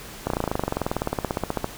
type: slowing click train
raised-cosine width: 1 ms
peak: -9 dBFS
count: 29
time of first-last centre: 0.27-1.644 s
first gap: 32 ms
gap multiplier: 1.03
effects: pink hiss -40 dBFS RMS until 1.77 s